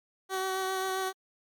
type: tone with vibrato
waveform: 15% pulse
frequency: 378.9 Hz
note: F#4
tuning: 41 cents sharp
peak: -23 dBFS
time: 0.29-1.13 s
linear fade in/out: 50 ms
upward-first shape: sine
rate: 7.5 Hz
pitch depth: 14 cents each way
effects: MP3 96 kbps